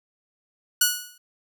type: tone with exponential decay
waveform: 5% pulse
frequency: 1465 Hz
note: F#6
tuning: 18 cents flat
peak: -3 dBFS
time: 0.81-1.18 s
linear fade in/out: 5 ms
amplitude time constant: 80 ms
effects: none